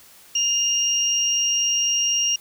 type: tone pair together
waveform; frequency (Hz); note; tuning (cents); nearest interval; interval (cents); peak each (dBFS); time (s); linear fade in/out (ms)
sine; 2818 / 5636; F7 / F8; +15 / +15; octave; 1200; -21; 0.35-2.36; 5
effects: white hiss -49 dBFS RMS until 2.4 s